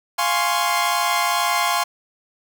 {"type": "chord", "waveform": "sawtooth", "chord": "Db major seventh", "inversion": "first", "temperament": "equal", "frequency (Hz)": [698.5, 830.6, 1046.5, 1108.7], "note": ["F5", "Ab5", "C6", "Db6"], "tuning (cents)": [0, 0, 0, 0], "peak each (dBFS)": [-20, -21, -18, -22], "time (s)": [0.18, 1.84], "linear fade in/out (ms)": 10, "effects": []}